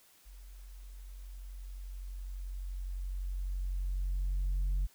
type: tone with level ramp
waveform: sine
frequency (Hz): 45.88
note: F#1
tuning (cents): -14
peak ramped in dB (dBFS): -48 to -25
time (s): 0.25-4.87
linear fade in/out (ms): 20
effects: tanh soft clip ceiling -27 dBFS + white hiss -63 dBFS RMS until 4.94 s